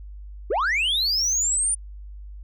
sine linear sweep, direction up, 332.7 to 9360 Hz, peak -17 dBFS, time 0.5-1.75 s, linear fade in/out 10 ms, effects tanh soft clip ceiling -19 dBFS + added 50 Hz sine -36 dBFS peak until 2.43 s

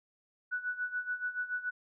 sine tone with tremolo, 1480 Hz, F#6, in tune, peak -30 dBFS, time 0.51-1.71 s, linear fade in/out 20 ms, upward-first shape sine, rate 7 Hz, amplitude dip 80%, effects none

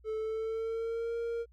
triangle tone with pitch glide, 436.8 to 465.5 Hz, A4 to A#4, -13 to -2 cents, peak -30 dBFS, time 0.04-1.46 s, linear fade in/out 50 ms, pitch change +111 cents, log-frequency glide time 0.17-1.16 s, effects added 60 Hz sine -57 dBFS peak until 1.52 s

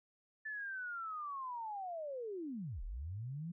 sine linear two-way sweep, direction down then up, 1760 to 32.7 to 176.5 Hz, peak -40 dBFS, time 0.45-3.52 s, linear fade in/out 10 ms, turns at 2.83 s, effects none

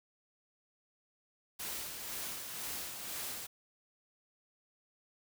white noise with tremolo, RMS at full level -40 dBFS, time 1.59-3.47 s, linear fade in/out 10 ms, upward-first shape sine, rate 2 Hz, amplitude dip 40%, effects none

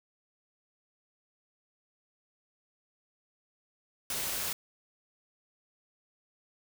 white noise, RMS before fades -34 dBFS, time 4.1-4.53 s, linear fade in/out 2 ms, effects none

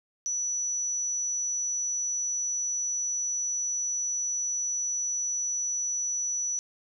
sine tone, 5920 Hz, F#8, in tune, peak -27 dBFS, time 0.26-6.59 s, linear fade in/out 0 ms, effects none

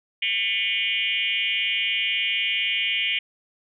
sine tone with frequency modulation, 2637 Hz, E7, in tune, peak -21 dBFS, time 0.22-3.19 s, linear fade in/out 5 ms, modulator 209 Hz, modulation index 2.6, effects none

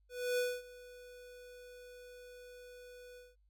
square tone with ADSR envelope, 493.9 Hz, B4, in tune, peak -31 dBFS, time 0.09-3.36 s, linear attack 290 ms, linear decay 240 ms, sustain -21 dB, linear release 190 ms, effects added 50 Hz sine -67 dBFS peak until 3.49 s

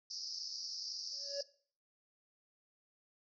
pink band-pass noise, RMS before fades -44 dBFS, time 0.1-1.43 s, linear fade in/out 10 ms, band 4700 to 5600 Hz, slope 96 dB/octave
triangle tone with exponential growth, 563 Hz, C#5, 27 cents sharp, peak -33 dBFS, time 1.11-1.41 s, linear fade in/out 5 ms, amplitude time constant 64 ms
effects noise-tail reverb RT60 0.5 s tail -20 dB re dry

